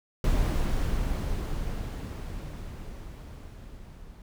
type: noise with level ramp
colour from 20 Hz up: brown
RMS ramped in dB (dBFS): -24 to -47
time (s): 0.24-4.22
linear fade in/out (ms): 2
effects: none